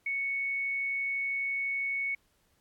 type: tone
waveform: sine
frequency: 2217 Hz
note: C#7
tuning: in tune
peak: -29 dBFS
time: 0.06-2.15 s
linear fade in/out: 5 ms
effects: pink hiss -71 dBFS RMS until 2.6 s + AAC 64 kbps